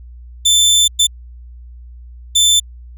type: tone bursts at uneven times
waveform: 25% pulse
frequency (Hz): 3536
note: A7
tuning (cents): +8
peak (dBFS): -5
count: 3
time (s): 0.45-0.88 / 0.99-1.07 / 2.35-2.6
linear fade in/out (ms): 10
effects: added 60 Hz sine -33 dBFS peak until 2.97 s